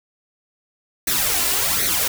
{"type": "noise with flanger", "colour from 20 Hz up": "white", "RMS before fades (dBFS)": -20, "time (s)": [1.07, 2.08], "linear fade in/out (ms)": 5, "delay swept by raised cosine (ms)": [0.49, 2.99], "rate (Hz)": 1.3, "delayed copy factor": 0.7, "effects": []}